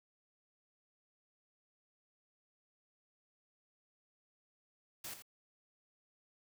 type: noise with echo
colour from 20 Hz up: white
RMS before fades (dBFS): -45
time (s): 5.04-5.14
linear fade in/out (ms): 5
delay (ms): 83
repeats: 1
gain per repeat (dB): -9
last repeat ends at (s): 5.223
effects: none